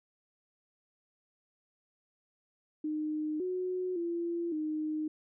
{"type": "tone with pitch steps", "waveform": "sine", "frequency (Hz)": [306.4, 366.6, 341.1, 308.4], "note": ["D#4", "F#4", "F4", "D#4"], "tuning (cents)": [-27, -16, -41, -15], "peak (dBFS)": -31, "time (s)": [2.84, 5.08], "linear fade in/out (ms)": 5, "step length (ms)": 560, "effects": []}